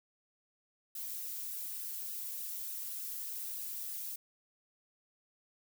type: noise with flanger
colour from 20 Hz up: violet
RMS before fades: -41 dBFS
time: 0.95-4.16 s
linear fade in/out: 5 ms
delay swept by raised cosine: 0.88 to 3.88 ms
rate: 3.4 Hz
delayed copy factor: -0.65
effects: none